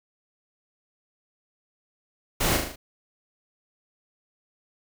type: noise with echo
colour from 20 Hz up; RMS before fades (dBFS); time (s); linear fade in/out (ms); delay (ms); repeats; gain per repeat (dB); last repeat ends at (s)
pink; -24; 2.4-2.57; 10; 38; 5; -4; 2.76
effects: none